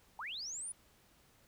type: linear sweep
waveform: sine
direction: up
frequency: 802 to 9956 Hz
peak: -40 dBFS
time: 0.19-0.72 s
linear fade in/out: 2 ms
effects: pink hiss -67 dBFS RMS until 1.47 s